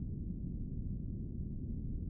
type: low-pass noise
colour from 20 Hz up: pink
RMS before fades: -40 dBFS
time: 0-2.09 s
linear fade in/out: 2 ms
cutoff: 250 Hz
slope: 24 dB/octave
effects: none